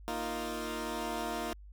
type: chord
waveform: 15% pulse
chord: Bb suspended fourth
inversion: none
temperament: equal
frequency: 233.1 / 311.1 / 349.2 Hz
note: Bb3 / Eb4 / F4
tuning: 0 / 0 / 0 cents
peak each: -33 dBFS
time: 0.08-1.53 s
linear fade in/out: 0 ms
effects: added 50 Hz sine -48 dBFS peak until 1.72 s